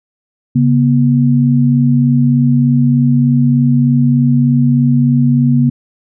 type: tone pair together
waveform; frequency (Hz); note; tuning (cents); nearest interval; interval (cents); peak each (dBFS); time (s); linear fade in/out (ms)
sine; 138.1 / 241.4; C#3 / B3; -6 / -39; minor seventh; 967; -10; 0.55-5.7; 10
effects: none